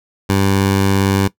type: tone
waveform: 15% pulse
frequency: 97.7 Hz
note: G2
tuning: 5 cents flat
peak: -6 dBFS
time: 0.29-1.28 s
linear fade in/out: 10 ms
effects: noise-tail reverb RT60 0.1 s tail -18 dB re dry